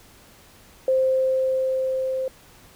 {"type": "tone with level ramp", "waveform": "sine", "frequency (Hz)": 523.3, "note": "C5", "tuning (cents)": 0, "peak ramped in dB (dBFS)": [-16, -23], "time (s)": [0.88, 2.28], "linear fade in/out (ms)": 2, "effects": ["pink hiss -51 dBFS RMS until 2.75 s"]}